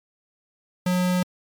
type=tone; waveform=square; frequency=181 Hz; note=F#3; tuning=38 cents flat; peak=-20 dBFS; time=0.86-1.23 s; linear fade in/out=5 ms; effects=MP3 96 kbps